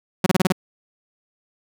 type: tone bursts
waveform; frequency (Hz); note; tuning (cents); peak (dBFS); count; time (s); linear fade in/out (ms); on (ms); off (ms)
sawtooth; 185; F#3; 0; -10; 6; 0.24-0.523; 5; 23; 29
effects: none